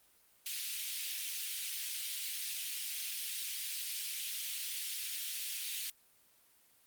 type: high-pass noise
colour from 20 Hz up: pink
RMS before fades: -39 dBFS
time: 0.46-5.9 s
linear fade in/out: 2 ms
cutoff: 2600 Hz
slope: 24 dB/octave
effects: white hiss -67 dBFS RMS until 6.86 s + Opus 32 kbps